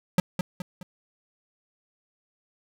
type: tone with echo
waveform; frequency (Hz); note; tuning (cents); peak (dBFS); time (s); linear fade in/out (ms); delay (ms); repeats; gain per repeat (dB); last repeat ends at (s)
square; 181; F#3; -38; -17; 0.18-0.2; 2; 210; 3; -7; 0.83
effects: none